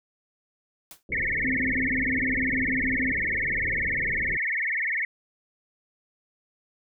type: noise with exponential decay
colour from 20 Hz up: white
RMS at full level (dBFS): -40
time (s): 0.91-1.03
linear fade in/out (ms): 1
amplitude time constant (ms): 26
type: low-pass noise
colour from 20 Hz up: pink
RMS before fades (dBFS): -37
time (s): 1.09-4.37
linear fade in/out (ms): 2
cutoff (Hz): 560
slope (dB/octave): 96
type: tone with vibrato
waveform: sine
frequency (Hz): 2007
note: B6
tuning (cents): +27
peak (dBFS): -24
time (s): 1.12-5.05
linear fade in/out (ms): 2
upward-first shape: sine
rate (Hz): 20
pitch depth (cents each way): 210
type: tone bursts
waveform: sine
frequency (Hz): 260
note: C4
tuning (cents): -11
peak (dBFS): -27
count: 11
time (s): 1.44-3.12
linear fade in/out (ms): 5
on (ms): 130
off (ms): 25
effects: none